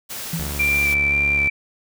white noise, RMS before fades -31 dBFS, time 0.09-0.95 s, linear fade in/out 20 ms
sine tone with exponential decay, 164.81 Hz, E3, in tune, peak -20 dBFS, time 0.33-0.7 s, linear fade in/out 5 ms, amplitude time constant 79 ms
sawtooth tone with pitch glide, 72 to 71.26 Hz, D2 to C#2, -34 to +48 cents, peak -23 dBFS, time 0.39-1.48 s, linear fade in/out 5 ms, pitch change -18 cents, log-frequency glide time 0.5-1.04 s
sine tone with vibrato, 2349 Hz, D7, in tune, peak -16 dBFS, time 0.59-1.5 s, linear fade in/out 10 ms, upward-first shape square, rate 1.9 Hz, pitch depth 11 cents each way
effects none

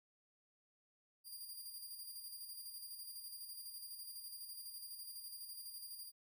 10% pulse tone with tremolo, 4794 Hz, D8, 35 cents sharp, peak -40 dBFS, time 1.24-6.12 s, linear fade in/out 50 ms, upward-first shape square, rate 12 Hz, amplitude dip 40%, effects none

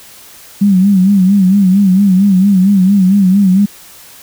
sine tone with vibrato, 193.1 Hz, G3, 26 cents flat, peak -5 dBFS, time 0.61-3.66 s, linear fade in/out 10 ms, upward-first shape sine, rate 4.4 Hz, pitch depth 100 cents each way, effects white hiss -37 dBFS RMS until 4.22 s

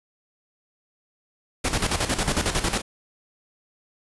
pink noise with tremolo, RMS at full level -22 dBFS, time 1.64-2.82 s, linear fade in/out 10 ms, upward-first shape square, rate 11 Hz, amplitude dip 65%, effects resampled to 24000 Hz

